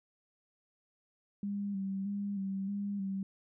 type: tone with vibrato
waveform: sine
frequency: 197.8 Hz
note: G3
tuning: 16 cents sharp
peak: -33 dBFS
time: 1.43-3.23 s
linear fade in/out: 2 ms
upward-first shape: square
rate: 1.6 Hz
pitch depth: 35 cents each way
effects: none